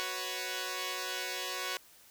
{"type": "chord", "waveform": "5% pulse", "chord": "F# suspended fourth", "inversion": "none", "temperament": "equal", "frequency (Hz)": [370, 493.9, 554.4], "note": ["F#4", "B4", "C#5"], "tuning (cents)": [0, 0, 0], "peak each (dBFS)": -28, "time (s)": [0, 1.77], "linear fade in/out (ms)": 0, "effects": ["white hiss -59 dBFS RMS until 2.1 s"]}